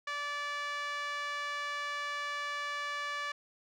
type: tone with band-pass filter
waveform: 5% pulse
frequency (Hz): 580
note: D5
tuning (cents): -22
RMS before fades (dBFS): -37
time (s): 0.07-3.32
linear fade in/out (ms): 5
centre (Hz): 1400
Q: 2
effects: none